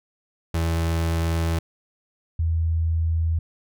35% pulse / sine tone pair in turn, 82.6 / 81.79 Hz, E2 / E2, +4 / -13 cents, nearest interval unison, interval 17 cents, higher first, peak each -19 dBFS, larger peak neither, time 0.54-1.59 / 2.39-3.39 s, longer first, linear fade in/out 5 ms, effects none

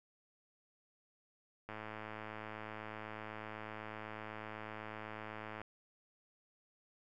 click train, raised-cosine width 0.5 ms, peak -30 dBFS, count 425, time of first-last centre 1.69-5.616 s, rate 108 Hz, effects none

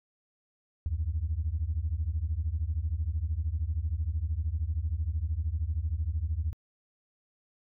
sine beating tone pair, 72.7 / 85.7 Hz, D2 / F2, -17 / -32 cents, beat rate 13 Hz, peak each -30 dBFS, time 0.86-6.53 s, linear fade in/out 0 ms, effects tanh soft clip ceiling -21 dBFS

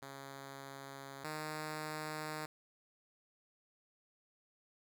5% pulse tone pair in turn, 137.4 / 154.23 Hz, C#3 / D#3, -15 / -15 cents, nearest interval major second, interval 200 cents, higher second, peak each -36 / -29 dBFS, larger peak second, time 0.02-1.24 / 1.24-2.46 s, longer neither, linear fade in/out 5 ms, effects none

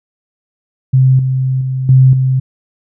sine tone with level steps, 130.81 Hz, C3, in tune, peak -5 / -11 / -14 / -3 / -9 dBFS, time 0.93-2.4 s, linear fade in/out 10 ms, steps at 1.19 / 1.61 / 1.89 / 2.13 s, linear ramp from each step 2 ms, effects none

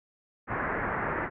white low-pass noise, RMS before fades -31 dBFS, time 0.47-1.3 s, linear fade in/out 50 ms, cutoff 1900 Hz, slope 48 dB/octave, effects none

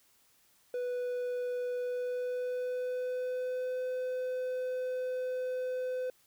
triangle tone with pitch glide, 493.9 to 507.5 Hz, B4 to B4, 0 to +47 cents, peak -30 dBFS, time 0.74-6.1 s, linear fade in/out 2 ms, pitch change +47 cents, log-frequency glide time 1.78-3.83 s, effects white hiss -67 dBFS RMS until 6.26 s

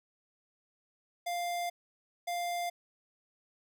square tone bursts at uneven times, 698.5 Hz, F5, in tune, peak -33 dBFS, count 2, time 1.26-1.7 / 2.27-2.7 s, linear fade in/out 10 ms, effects none

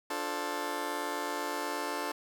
15% pulse chord, D minor seventh, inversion none, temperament just, 293.7 / 352.4 / 440.5 / 528.6 Hz, D4 / F4 / A4 / C5, 0 / +16 / +2 / +18 cents, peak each -32 / -34 / -32 / -36 dBFS, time 0.1-2.12 s, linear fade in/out 5 ms, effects none

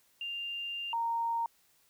sine tone pair in turn, 2794 / 925.9 Hz, F7 / A#5, 0 / -12 cents, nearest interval octave + perfect fifth, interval 1912 cents, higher first, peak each -35 / -29 dBFS, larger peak second, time 0.21-0.93 / 0.93-1.46 s, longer first, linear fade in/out 2 ms, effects white hiss -68 dBFS RMS until 1.89 s

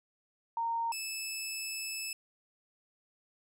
sine / 15% pulse tone pair in turn, 923 / 2615 Hz, A#5 / E7, -17 / -15 cents, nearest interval octave + tritone, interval 1802 cents, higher second, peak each -30 / -29 dBFS, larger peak second, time 0.57-0.92 / 0.92-2.13 s, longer second, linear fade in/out 2 ms, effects none

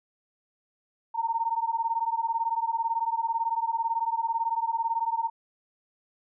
sine beating tone pair, 907 / 925 Hz, A#5 / A#5, -48 / -14 cents, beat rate 18 Hz, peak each -28 dBFS, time 1.14-5.3 s, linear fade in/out 20 ms, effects none

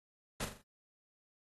pink noise with echo, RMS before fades -37 dBFS, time 0.4-0.45 s, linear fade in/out 5 ms, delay 42 ms, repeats 4, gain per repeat -7 dB, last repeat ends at 0.618 s, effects AAC 32 kbps

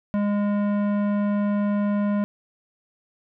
sine tone with tanh clipping, 204.9 Hz, G#3, 23 cents flat, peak -22 dBFS, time 0.14-2.24 s, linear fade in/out 0 ms, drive 15 dB, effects none

